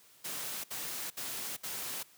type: noise bursts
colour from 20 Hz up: white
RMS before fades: -39 dBFS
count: 4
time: 0.24-2.032 s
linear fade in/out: 10 ms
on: 400 ms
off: 64 ms
effects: white hiss -61 dBFS RMS until 2.17 s + high-pass 100 Hz 12 dB/octave